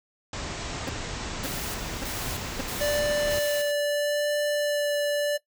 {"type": "low-pass noise", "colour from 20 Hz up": "pink", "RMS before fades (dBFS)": -34, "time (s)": [0.33, 3.39], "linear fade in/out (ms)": 2, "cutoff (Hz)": 8000, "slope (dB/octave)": 96}
{"type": "tone bursts", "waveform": "25% pulse", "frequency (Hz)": 269.5, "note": "C#4", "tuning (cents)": -49, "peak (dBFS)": -25, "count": 4, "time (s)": [0.87, 2.612], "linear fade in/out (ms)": 5, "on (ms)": 23, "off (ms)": 550}
{"type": "noise with tremolo", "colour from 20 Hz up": "white", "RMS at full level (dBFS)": -36, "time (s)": [1.43, 3.72], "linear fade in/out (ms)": 10, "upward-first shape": "square", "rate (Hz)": 1.6, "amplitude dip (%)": 65}
{"type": "tone with vibrato", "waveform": "square", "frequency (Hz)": 586, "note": "D5", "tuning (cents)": -4, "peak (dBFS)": -24, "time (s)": [2.8, 5.38], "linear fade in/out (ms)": 20, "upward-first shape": "sine", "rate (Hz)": 0.78, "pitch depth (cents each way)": 9}
{"effects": ["noise-tail reverb RT60 0.1 s tail -18 dB re dry"]}